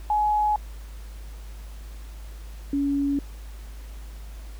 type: tone pair in turn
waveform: sine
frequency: 843 / 281.3 Hz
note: G#5 / C#4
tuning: +26 / +26 cents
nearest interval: octave + perfect fifth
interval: 1900 cents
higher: first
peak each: -19 / -21 dBFS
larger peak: first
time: 0.1-0.56 / 2.73-3.19 s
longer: neither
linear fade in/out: 2 ms
effects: added 52 Hz sine -36 dBFS peak until 4.59 s + pink hiss -51 dBFS RMS until 4.59 s